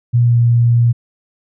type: tone with pitch glide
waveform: sine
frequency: 120 to 118.55 Hz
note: B2 to A#2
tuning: -49 to +30 cents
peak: -8 dBFS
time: 0.13-0.93 s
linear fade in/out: 20 ms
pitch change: -21 cents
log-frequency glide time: 0.23-0.37 s
effects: none